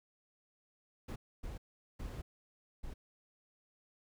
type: noise bursts at uneven times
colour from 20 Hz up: brown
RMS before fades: -43 dBFS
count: 4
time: 1.08-1.16 / 1.43-1.58 / 1.99-2.22 / 2.83-2.94 s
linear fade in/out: 10 ms
effects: none